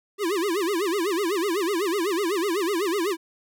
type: tone with vibrato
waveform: square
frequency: 370 Hz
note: F#4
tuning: in tune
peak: -23 dBFS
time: 0.18-3.17 s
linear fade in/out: 50 ms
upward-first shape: sine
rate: 8 Hz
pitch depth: 230 cents each way
effects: none